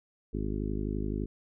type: harmonic tone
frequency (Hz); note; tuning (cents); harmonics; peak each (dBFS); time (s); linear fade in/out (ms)
51.8; G#1; -4; 1 / 2 / 3 / 4 / 5 / 6 / 7 / 8; -34 / -38 / -40 / -38 / -38 / -41 / -40 / -43; 0.33-1.26; 10
effects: none